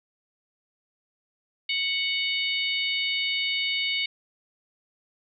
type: harmonic tone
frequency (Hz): 740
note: F#5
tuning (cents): 0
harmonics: 3 / 4 / 5 / 6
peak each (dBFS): -28 / -29 / -31 / -35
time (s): 1.69-4.06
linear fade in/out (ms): 5
effects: none